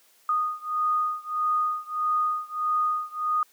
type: beating tone pair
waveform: sine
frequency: 1235 / 1236.6 Hz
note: D#6 / D#6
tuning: -13 / -11 cents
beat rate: 1.6 Hz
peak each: -26 / -27 dBFS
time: 0.29-3.43 s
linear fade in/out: 2 ms
effects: white hiss -60 dBFS RMS until 3.52 s + high-pass 300 Hz 12 dB/octave